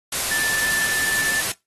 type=tone in noise; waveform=sine; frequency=1760 Hz; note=A6; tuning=in tune; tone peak=-21 dBFS; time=0.31-1.41 s; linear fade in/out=5 ms; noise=white; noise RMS=-24 dBFS; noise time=0.12-1.52 s; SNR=0 dB; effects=noise-tail reverb RT60 0.2 s tail -21 dB re dry + AAC 32 kbps